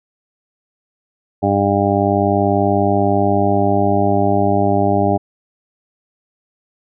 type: harmonic tone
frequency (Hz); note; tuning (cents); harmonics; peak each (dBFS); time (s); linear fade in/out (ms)
100.2; G2; +38; 1 / 2 / 3 / 4 / 6 / 7 / 8; -20 / -20 / -20 / -20 / -20 / -20 / -20; 1.42-5.18; 20
effects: none